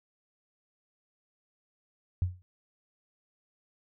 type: tone with exponential decay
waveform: sine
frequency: 90.4 Hz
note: F#2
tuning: 40 cents flat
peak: -21 dBFS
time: 2.22-2.42 s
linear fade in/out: 0 ms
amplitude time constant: 43 ms
effects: none